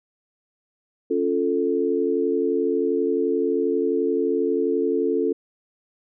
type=chord; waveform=sine; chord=Db augmented; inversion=none; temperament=equal; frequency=277.2 / 349.2 / 440 Hz; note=Db4 / F4 / A4; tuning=0 / 0 / 0 cents; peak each=-25 / -24 / -22 dBFS; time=1.1-5.33 s; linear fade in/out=10 ms; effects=none